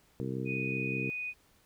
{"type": "harmonic tone", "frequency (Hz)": 65.1, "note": "C2", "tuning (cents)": -8, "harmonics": [2, 3, 4, 5, 6, 7], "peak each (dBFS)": [-37, -39, -40, -41, -42, -42], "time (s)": [0.2, 1.1], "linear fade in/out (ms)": 0}
{"type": "tone", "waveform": "sine", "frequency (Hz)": 2483, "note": "D#7", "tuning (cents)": -4, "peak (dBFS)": -34, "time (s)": [0.45, 1.34], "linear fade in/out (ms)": 50}
{"effects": ["pink hiss -66 dBFS RMS until 1.65 s"]}